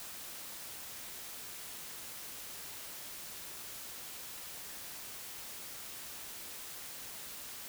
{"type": "silence", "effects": ["white hiss -46 dBFS RMS until 7.68 s"]}